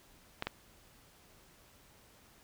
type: clicks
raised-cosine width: 0.3 ms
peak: -18 dBFS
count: 2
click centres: 0.424 / 0.47 s
effects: pink hiss -62 dBFS RMS until 2.43 s